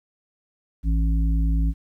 harmonic tone, 54.9 Hz, A1, 3 cents flat, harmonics 1 / 3 / 5, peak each -18 / -28 / -32 dBFS, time 0.83-1.74 s, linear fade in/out 50 ms, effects 10-bit

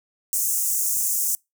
pink high-pass noise, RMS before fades -23 dBFS, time 0.33-1.35 s, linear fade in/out 0 ms, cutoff 6400 Hz, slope 48 dB/octave, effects noise-tail reverb RT60 0.2 s tail -26 dB re dry

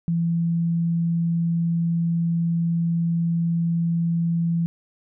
sine tone, 168.1 Hz, E3, 34 cents sharp, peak -19 dBFS, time 0.08-4.66 s, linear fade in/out 0 ms, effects none

